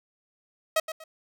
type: tone with echo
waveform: sawtooth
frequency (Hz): 637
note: D#5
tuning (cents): +41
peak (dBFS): -17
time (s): 0.76-0.8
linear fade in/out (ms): 5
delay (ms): 120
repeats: 2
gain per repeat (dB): -11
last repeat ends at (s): 1.04
effects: none